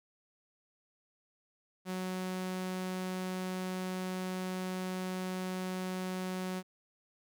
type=tone; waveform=sawtooth; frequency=185 Hz; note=F#3; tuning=in tune; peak=-31 dBFS; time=1.85-6.63 s; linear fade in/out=50 ms; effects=none